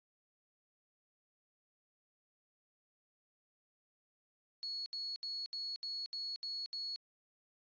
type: tone bursts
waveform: sine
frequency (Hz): 4361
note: C#8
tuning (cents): -29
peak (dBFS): -38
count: 8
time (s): 4.63-6.96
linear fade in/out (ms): 0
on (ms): 230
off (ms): 70
effects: resampled to 11025 Hz